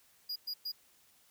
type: tone bursts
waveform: square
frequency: 4872 Hz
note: D#8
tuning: 37 cents flat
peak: -36 dBFS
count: 3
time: 0.29-0.72 s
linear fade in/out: 10 ms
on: 70 ms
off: 110 ms
effects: white hiss -66 dBFS RMS until 1.3 s